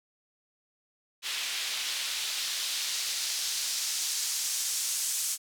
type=noise with band-pass filter sweep; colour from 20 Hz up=white; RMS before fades=-32 dBFS; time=1.22-5.38 s; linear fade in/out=50 ms; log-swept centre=3000 to 7400 Hz; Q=1.2; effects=none